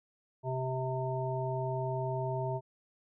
harmonic tone, 130 Hz, C3, 11 cents flat, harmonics 1 / 3 / 5 / 7, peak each -34 / -38 / -37 / -39 dBFS, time 0.43-2.61 s, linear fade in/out 50 ms, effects none

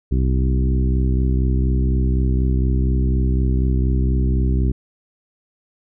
harmonic tone with a mistuned harmonic, 64.1 Hz, C2, 35 cents flat, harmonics 1 / 2 / 3 / 4 / 5 / 6, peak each -16 / -22 / -26 / -28 / -30 / -32 dBFS, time 0.11-4.72 s, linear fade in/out 10 ms, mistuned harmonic 1, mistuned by -23 cents, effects none

